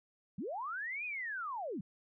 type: linear two-way sweep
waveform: sine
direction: up then down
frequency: 149.6 to 2522 to 149.6 Hz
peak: -37 dBFS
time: 0.38-1.81 s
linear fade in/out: 5 ms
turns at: 1.05 s
effects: none